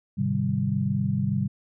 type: chord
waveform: sine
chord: Ab major seventh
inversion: none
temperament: equal with one note detuned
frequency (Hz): 103.83 / 130.81 / 152.36 / 196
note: Ab2 / C3 / Eb3 / G3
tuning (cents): 0 / 0 / -36 / 0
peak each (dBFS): -30 / -27 / -30 / -26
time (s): 0.17-1.48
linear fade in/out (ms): 20
effects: none

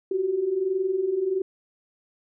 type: tone pair together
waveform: sine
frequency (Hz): 360.4 / 381.8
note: F#4 / G4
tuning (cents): -45 / -46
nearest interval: minor second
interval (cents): 99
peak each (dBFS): -29 / -23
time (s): 0.11-1.42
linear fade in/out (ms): 5
effects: none

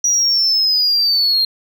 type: linear sweep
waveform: sine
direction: down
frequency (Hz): 5820 to 4186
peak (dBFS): -10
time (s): 0.04-1.45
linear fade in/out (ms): 5
effects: tanh soft clip ceiling -10 dBFS

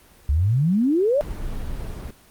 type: exponential sweep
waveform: sine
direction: up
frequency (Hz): 66.3 to 612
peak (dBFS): -16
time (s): 0.29-1.21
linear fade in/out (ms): 0
type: noise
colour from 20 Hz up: brown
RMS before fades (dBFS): -29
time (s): 1.21-2.11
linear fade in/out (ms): 5
effects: pink hiss -52 dBFS RMS until 2.3 s + Opus 24 kbps

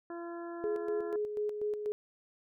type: harmonic tone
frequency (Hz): 341.3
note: F4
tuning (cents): -40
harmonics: 1 / 2 / 3 / 4 / 5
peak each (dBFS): -40 / -46 / -50 / -52 / -54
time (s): 0.1-1.16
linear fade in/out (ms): 2
type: tone with tremolo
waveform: sine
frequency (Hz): 419.7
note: G#4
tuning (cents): +18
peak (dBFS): -30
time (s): 0.64-1.92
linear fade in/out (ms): 0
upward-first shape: square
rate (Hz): 4.1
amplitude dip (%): 50
effects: none

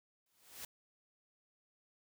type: noise with exponential growth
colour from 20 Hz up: white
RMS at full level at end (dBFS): -44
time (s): 0.26-0.65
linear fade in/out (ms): 2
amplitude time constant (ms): 84
effects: none

